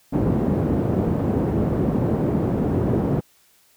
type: band-pass noise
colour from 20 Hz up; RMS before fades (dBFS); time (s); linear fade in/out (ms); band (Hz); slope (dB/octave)
pink; -21; 0.12-3.21; 20; 110 to 410; 12
effects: white hiss -58 dBFS RMS until 3.76 s